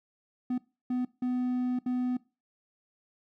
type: tone bursts at uneven times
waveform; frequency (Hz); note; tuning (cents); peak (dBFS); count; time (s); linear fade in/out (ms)
triangle; 250; B3; +21; -25; 4; 0.5-0.58 / 0.9-1.05 / 1.22-1.79 / 1.86-2.17; 5
effects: noise-tail reverb RT60 0.3 s tail -21 dB re dry